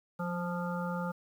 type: harmonic tone with a mistuned harmonic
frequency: 174.61 Hz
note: F3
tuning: in tune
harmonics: 1 / 3 / 5 / 7 / 8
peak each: -34 / -39 / -41 / -42 / -43 dBFS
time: 0.19-1.12 s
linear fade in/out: 10 ms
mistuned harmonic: 1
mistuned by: +23 cents
effects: 10-bit